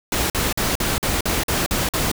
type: noise bursts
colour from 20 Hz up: pink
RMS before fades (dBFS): -21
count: 9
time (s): 0.12-2.116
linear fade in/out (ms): 2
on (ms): 180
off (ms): 47
effects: none